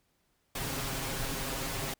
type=noise with comb filter; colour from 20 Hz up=pink; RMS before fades=-35 dBFS; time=0.55-1.94 s; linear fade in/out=5 ms; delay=7.4 ms; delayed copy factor=+0.65; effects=pink hiss -74 dBFS RMS until 1.99 s